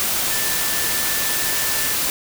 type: tone in noise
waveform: sine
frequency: 1763 Hz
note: A6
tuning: 3 cents sharp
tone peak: -30 dBFS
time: 0.31-1.94 s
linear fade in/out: 0 ms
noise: white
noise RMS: -21 dBFS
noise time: 0-2.1 s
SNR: -12 dB
effects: none